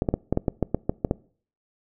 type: clicks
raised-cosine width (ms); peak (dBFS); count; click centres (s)
2; -8; 11; 0.021 / 0.088 / 0.14 / 0.326 / 0.374 / 0.482 / 0.627 / 0.746 / 0.895 / 1.048 / 1.111
effects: noise-tail reverb RT60 0.5 s tail -23 dB re dry